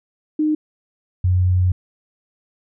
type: tone pair in turn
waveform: sine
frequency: 306.4 / 91.09 Hz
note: D#4 / F#2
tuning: -27 / -27 cents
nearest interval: octave + major sixth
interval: 2100 cents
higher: first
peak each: -15 / -13 dBFS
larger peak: second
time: 0.39-0.55 / 1.24-1.72 s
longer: second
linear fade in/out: 5 ms
effects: none